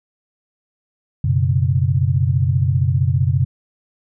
sine chord, F# suspended fourth, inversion none, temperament equal, 92.5 / 123.47 / 138.59 Hz, F#2 / B2 / C#3, 0 / 0 / 0 cents, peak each -18 dBFS, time 1.24-3.45 s, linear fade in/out 5 ms, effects none

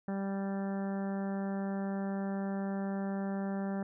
harmonic tone, 196 Hz, G3, in tune, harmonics 1 / 2 / 3 / 4 / 5 / 6 / 7 / 8 / 9, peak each -33 / -43 / -43 / -45 / -53 / -55 / -53 / -54 / -54 dBFS, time 0.08-3.83 s, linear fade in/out 2 ms, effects none

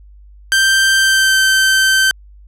sawtooth tone with pitch glide, 1568 to 1549.1 Hz, G6 to G6, 0 to -21 cents, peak -6 dBFS, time 0.52-2.11 s, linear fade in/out 0 ms, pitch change -21 cents, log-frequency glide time 0.97-1.38 s, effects added 50 Hz sine -38 dBFS peak until 2.47 s + low-pass 12000 Hz 12 dB/octave

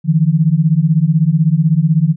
sine beating tone pair, 151.2 / 167.2 Hz, D#3 / E3, -49 / +25 cents, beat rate 16 Hz, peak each -12 dBFS, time 0.04-2.16 s, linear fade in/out 50 ms, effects none

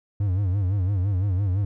triangle tone with vibrato, 96 Hz, G2, 36 cents flat, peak -18 dBFS, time 0.2-1.65 s, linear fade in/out 5 ms, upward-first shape sine, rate 5.9 Hz, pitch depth 130 cents each way, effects none

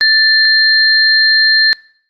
sine tone pair together, 1764 / 4179 Hz, A6 / C8, +4 / -3 cents, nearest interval octave + minor third, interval 1493 cents, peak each -10 dBFS, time 0.01-1.73 s, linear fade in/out 0 ms, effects noise-tail reverb RT60 0.6 s tail -24 dB re dry + Opus 32 kbps

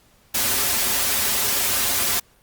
white noise with comb filter, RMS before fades -21 dBFS, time 0.34-2.2 s, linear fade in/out 10 ms, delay 6.3 ms, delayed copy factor -0.95, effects pink hiss -57 dBFS RMS until 2.42 s + Opus 48 kbps

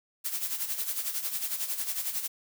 blue noise with tremolo, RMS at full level -30 dBFS, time 0.24-2.28 s, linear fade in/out 20 ms, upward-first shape sine, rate 11 Hz, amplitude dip 65%, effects none

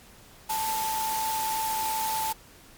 sine tone in noise, 881 Hz, A5, 2 cents sharp, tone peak -27 dBFS, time 0.49-2.33 s, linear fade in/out 10 ms, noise white, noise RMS -33 dBFS, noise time 0.49-2.33 s, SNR +3 dB, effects pink hiss -52 dBFS RMS until 2.77 s + MP3 96 kbps

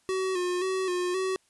square tone with vibrato, 367.8 Hz, F#4, 10 cents flat, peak -27 dBFS, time 0.09-1.36 s, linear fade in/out 0 ms, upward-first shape square, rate 1.9 Hz, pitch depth 45 cents each way, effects white hiss -67 dBFS RMS until 1.49 s + resampled to 24000 Hz

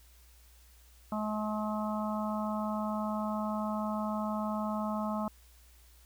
harmonic tone, 213.3 Hz, G#3, 46 cents sharp, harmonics 1 / 3 / 4 / 5 / 6, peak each -33 / -38 / -40 / -40 / -42 dBFS, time 1.12-5.28 s, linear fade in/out 2 ms, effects added 60 Hz sine -57 dBFS peak until 6.05 s + white hiss -63 dBFS RMS until 6.05 s

